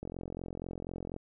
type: click train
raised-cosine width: 2 ms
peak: -26 dBFS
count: 51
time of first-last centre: 0.03-1.164 s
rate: 44.1 Hz
effects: none